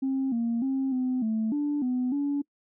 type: tone with pitch steps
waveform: sine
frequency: 267.3 / 232.8 / 267.5 / 255 / 220.3 / 292.2 / 251.1 / 285 Hz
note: C4 / A#3 / C4 / C4 / A3 / D4 / B3 / C#4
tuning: +37 / -2 / +38 / -44 / +2 / -9 / +29 / +48 cents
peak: -23 dBFS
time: 0.02-2.42 s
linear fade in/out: 10 ms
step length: 300 ms
effects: noise-tail reverb RT60 0.1 s tail -25 dB re dry + tanh soft clip ceiling -21 dBFS